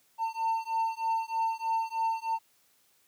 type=beating tone pair; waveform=triangle; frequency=900 / 903.2 Hz; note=A5 / A5; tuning=+39 / +45 cents; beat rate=3.2 Hz; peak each=-29 dBFS; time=0.18-2.39 s; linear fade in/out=50 ms; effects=white hiss -67 dBFS RMS until 3.07 s + high-pass 100 Hz 12 dB/octave